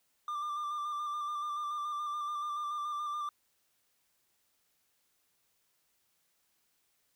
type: tone with vibrato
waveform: triangle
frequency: 1188 Hz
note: D6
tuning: 20 cents sharp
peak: -32 dBFS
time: 0.28-3.29 s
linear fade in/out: 2 ms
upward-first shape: square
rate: 7 Hz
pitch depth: 22 cents each way
effects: white hiss -75 dBFS RMS until 7.15 s